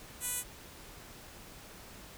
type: tone with band-pass filter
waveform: 10% pulse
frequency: 493.9 Hz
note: B4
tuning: in tune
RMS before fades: -36 dBFS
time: 0.2-0.44 s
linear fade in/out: 50 ms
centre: 10000 Hz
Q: 8.6
effects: pink hiss -51 dBFS RMS until 2.17 s